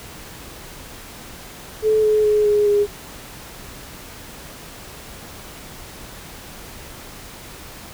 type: tone with pitch steps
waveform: sine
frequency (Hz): 433.2 / 427.5 / 421.8 / 416.3 / 410.8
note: A4 / A4 / G#4 / G#4 / G#4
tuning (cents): -27 / -50 / +27 / +4 / -19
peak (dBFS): -13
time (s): 1.82-2.87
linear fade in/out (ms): 50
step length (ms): 210
effects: pink hiss -38 dBFS RMS until 7.93 s